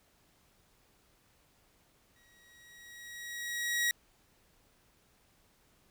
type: tone with exponential growth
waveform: sawtooth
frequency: 1906 Hz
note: A#6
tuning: 38 cents sharp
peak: -23 dBFS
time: 2.16-3.91 s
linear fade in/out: 1 ms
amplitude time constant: 380 ms
effects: pink hiss -68 dBFS RMS until 5.9 s